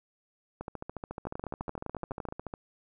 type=two click trains; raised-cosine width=1 ms; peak=-23 / -21 dBFS; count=28 / 13; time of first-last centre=0.61-2.539 / 1.27-2.287 s; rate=14 / 11.8 Hz; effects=none